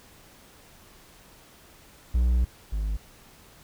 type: tone pair in turn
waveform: triangle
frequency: 60.7 / 52.01 Hz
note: B1 / G#1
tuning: -29 / +3 cents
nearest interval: minor third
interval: 268 cents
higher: first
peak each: -17 / -23 dBFS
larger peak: first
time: 2.14-2.45 / 2.72-2.97 s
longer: first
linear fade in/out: 10 ms
effects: pink hiss -53 dBFS RMS until 3.63 s